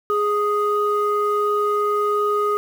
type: tone pair together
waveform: sine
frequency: 415.3 / 1244.5 Hz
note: G#4 / D#6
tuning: 0 / 0 cents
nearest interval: octave + perfect fifth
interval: 1900 cents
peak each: -19 dBFS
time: 0.1-2.57 s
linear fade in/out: 0 ms
effects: tanh soft clip ceiling -11 dBFS + 7-bit